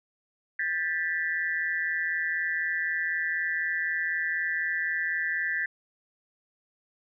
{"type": "tone cluster", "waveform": "sine", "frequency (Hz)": [1594, 1758, 1965], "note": ["G6", "A6", "B6"], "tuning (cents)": [28, -2, -9], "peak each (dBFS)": [-33, -29, -31], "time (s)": [0.59, 5.66], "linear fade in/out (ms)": 5, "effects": []}